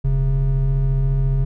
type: tone pair together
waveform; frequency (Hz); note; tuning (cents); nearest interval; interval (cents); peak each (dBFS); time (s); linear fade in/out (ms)
triangle; 40.13 / 134.7; E1 / C#3; -46 / -49; octave + major sixth; 2097; -16; 0.04-1.45; 10
effects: none